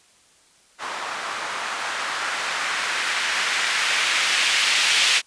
violet noise with low-pass filter sweep, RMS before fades -23 dBFS, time 0.78-5.22 s, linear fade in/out 50 ms, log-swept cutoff 1000 to 2800 Hz, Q 1.3, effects white hiss -56 dBFS RMS until 5.26 s + resampled to 22050 Hz

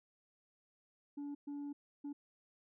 sine tone bursts at uneven times, 287.2 Hz, D4, 39 cents flat, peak -38 dBFS, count 3, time 1.17-1.35 / 1.47-1.73 / 2.04-2.13 s, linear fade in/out 10 ms, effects tanh soft clip ceiling -40 dBFS

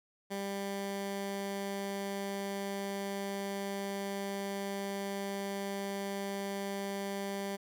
15% pulse tone, 198 Hz, G3, 18 cents sharp, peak -29 dBFS, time 0.3-7.57 s, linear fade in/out 20 ms, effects none

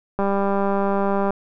click train, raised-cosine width 1 ms, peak -9 dBFS, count 222, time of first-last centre 0.19-1.306 s, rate 198 Hz, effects none

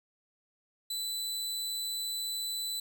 sawtooth tone, 3993 Hz, B7, 18 cents sharp, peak -30 dBFS, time 0.9-2.8 s, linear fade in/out 5 ms, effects none

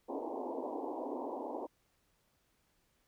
pink band-pass noise, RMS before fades -40 dBFS, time 0.08-1.67 s, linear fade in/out 20 ms, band 250 to 1000 Hz, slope 96 dB/octave, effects pink hiss -75 dBFS RMS until 3.07 s

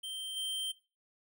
square tone with level steps, 3136 Hz, G7, in tune, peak -39 / -35 dBFS, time 0.03-0.72 s, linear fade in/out 10 ms, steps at 0.36 s, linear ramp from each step 10 ms, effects noise-tail reverb RT60 0.3 s tail -17 dB re dry

